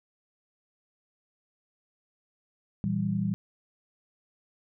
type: chord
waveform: sine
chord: E diminished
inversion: second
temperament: equal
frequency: 116.54 / 164.81 / 196 Hz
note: Bb2 / E3 / G3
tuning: 0 / 0 / 0 cents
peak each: -32 / -31 / -28 dBFS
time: 2.84-3.34 s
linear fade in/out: 0 ms
effects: none